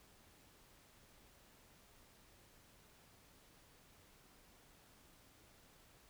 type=silence; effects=pink hiss -66 dBFS RMS until 6.09 s